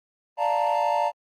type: chord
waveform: triangle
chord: Bb major seventh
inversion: first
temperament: equal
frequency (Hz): 587.3 / 698.5 / 880 / 932.3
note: D5 / F5 / A5 / Bb5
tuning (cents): 0 / 0 / 0 / 0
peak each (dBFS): -25 / -25 / -24 / -24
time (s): 0.37-1.12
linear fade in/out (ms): 50
effects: Opus 24 kbps